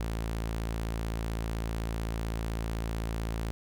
sawtooth tone, 55.8 Hz, A1, 25 cents sharp, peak -27 dBFS, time 0-3.51 s, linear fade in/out 0 ms, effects none

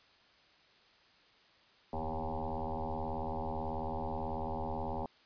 sine tone with frequency modulation, 396.8 Hz, G4, 21 cents sharp, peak -34 dBFS, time 1.93-5.06 s, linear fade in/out 2 ms, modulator 78.3 Hz, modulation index 6.6, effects white hiss -64 dBFS RMS until 5.25 s + resampled to 11025 Hz

